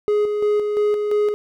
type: tone with tremolo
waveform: triangle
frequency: 417.8 Hz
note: G#4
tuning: 10 cents sharp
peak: -13 dBFS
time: 0.08-1.34 s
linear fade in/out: 0 ms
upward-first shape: square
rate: 2.9 Hz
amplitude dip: 40%
effects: none